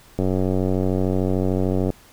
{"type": "click train", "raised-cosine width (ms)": 2, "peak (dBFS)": -9, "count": 161, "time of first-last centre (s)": [0.19, 1.903], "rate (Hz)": 93.4, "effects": ["pink hiss -50 dBFS RMS until 2.12 s"]}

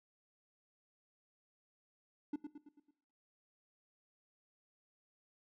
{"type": "tone with echo", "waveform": "triangle", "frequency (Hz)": 293.7, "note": "D4", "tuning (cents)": 0, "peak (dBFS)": -33, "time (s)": [2.33, 2.36], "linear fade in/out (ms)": 5, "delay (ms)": 110, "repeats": 5, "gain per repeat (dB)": -6, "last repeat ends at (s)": 2.91, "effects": ["noise-tail reverb RT60 0.8 s tail -20 dB re dry"]}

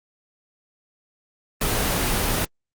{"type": "noise", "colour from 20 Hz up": "pink", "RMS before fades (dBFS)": -22, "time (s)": [1.61, 2.45], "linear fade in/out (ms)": 5, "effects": ["Opus 24 kbps"]}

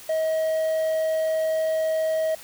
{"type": "tone", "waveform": "triangle", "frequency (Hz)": 636, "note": "D#5", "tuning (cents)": 38, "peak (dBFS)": -19, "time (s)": [0.09, 2.35], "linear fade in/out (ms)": 5, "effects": ["white hiss -44 dBFS RMS until 2.43 s"]}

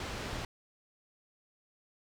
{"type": "low-pass noise", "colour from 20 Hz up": "pink", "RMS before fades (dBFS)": -39, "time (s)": [0, 0.45], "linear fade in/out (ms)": 2, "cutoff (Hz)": 5100, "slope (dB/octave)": 12, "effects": []}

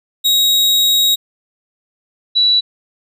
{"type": "tone pair in turn", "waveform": ["40% pulse", "sine"], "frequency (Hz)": [3798, 3937], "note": ["A#7", "B7"], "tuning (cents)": [32, -6], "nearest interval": "minor second", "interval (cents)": 62, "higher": "second", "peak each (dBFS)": -9, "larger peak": "neither", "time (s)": [[0.24, 1.16], [2.35, 2.61]], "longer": "first", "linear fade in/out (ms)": 20, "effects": []}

